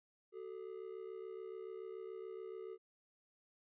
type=ring-modulated tone; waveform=triangle; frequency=410 Hz; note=G#4; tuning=22 cents flat; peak=-40 dBFS; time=0.32-2.78 s; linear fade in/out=50 ms; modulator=33.5 Hz; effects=resampled to 8000 Hz